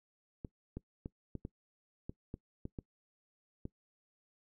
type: clicks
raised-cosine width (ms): 3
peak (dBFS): -28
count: 10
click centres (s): 0.448 / 0.77 / 1.059 / 1.353 / 1.451 / 2.095 / 2.341 / 2.654 / 2.788 / 3.654
effects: noise-tail reverb RT60 0.1 s tail -22 dB re dry